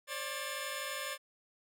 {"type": "tone cluster", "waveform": "10% pulse", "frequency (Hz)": [537, 589, 1747], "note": ["C5", "D5", "A6"], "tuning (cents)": [45, 5, -13], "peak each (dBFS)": [-33, -33, -34], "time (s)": [0.07, 1.18], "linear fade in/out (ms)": 50, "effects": []}